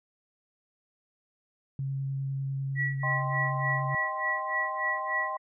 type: tone with vibrato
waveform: sine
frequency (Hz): 136.2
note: C#3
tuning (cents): -30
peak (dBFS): -29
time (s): 1.79-3.95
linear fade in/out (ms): 2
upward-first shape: sine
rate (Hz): 10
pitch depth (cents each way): 8
type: tone with tremolo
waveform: sine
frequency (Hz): 1938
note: B6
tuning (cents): -33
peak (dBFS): -26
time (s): 2.75-5.38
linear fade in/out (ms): 50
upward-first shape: sine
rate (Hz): 3.4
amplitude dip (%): 95
type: chord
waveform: sine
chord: C minor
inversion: first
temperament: equal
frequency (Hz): 622.3 / 784 / 1046.5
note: Eb5 / G5 / C6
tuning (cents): 0 / 0 / 0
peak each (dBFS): -38 / -37 / -32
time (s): 3.03-5.37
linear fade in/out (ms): 5
effects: none